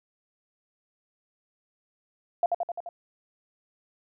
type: tone with echo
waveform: sine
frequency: 692 Hz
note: F5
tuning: 16 cents flat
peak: -19 dBFS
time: 2.43-2.46 s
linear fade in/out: 2 ms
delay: 86 ms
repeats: 5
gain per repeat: -3 dB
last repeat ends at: 2.89 s
effects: none